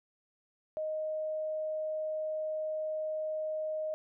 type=tone; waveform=sine; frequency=622.3 Hz; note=D#5; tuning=in tune; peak=-32 dBFS; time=0.77-3.94 s; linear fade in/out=0 ms; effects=none